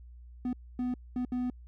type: tone bursts at uneven times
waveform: triangle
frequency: 249 Hz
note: B3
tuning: 14 cents sharp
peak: -27 dBFS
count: 4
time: 0.45-0.53 / 0.79-0.94 / 1.16-1.25 / 1.32-1.5 s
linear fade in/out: 2 ms
effects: added 60 Hz sine -47 dBFS peak until 1.67 s